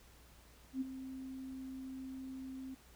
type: tone with ADSR envelope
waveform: sine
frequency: 263 Hz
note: C4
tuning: 9 cents sharp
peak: -32 dBFS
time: 0.73-2.75 s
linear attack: 80 ms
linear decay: 21 ms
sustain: -11 dB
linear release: 12 ms
effects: added 60 Hz sine -62 dBFS peak until 2.95 s + pink hiss -63 dBFS RMS until 2.95 s